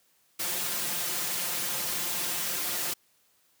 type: noise with comb filter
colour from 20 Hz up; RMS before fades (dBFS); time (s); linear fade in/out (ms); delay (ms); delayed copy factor
white; -31; 0.39-2.94; 10; 5.7; +0.85
effects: white hiss -67 dBFS RMS until 3.6 s + high-pass 80 Hz 12 dB/octave